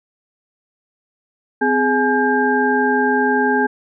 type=tone cluster; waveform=sine; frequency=257.3 / 416.7 / 844 / 1597 Hz; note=C4 / G#4 / G#5 / G6; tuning=-29 / +6 / +28 / +32 cents; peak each=-19 dBFS; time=1.61-3.67 s; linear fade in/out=10 ms; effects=none